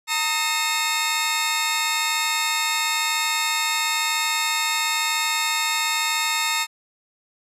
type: tone cluster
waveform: 25% pulse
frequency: 911 / 1262 / 2152 / 2605 / 3692 Hz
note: A#5 / D#6 / C7 / E7 / A#7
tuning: -40 / +24 / +48 / -21 / -17 cents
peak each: -23 / -25 / -24 / -25 / -22 dBFS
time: 0.07-6.67 s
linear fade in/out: 50 ms
effects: resampled to 32000 Hz